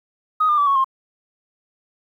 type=tone with pitch steps; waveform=sine; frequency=1253 / 1202.7 / 1154.3 / 1107.9 / 1063.4 Hz; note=D#6 / D6 / D6 / C#6 / C6; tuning=+12 / +41 / -30 / -1 / +28 cents; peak=-13 dBFS; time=0.4-0.845 s; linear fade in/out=10 ms; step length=89 ms; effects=tanh soft clip ceiling -9 dBFS + 9-bit